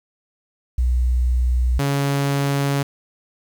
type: tone pair in turn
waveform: sine / sawtooth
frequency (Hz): 61.74 / 140.21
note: B1 / C#3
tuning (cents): 0 / +20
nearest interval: octave + major second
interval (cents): 1420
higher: second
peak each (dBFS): -15 / -14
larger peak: second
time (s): 0.78-1.79 / 1.79-2.83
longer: second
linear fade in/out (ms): 5
effects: 8-bit